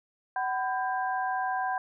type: tone cluster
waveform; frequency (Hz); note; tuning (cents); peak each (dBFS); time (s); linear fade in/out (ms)
sine; 754 / 1000 / 1593; F#5 / B5 / G6; +32 / +21 / +27; -29 / -33 / -34; 0.36-1.78; 2
effects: none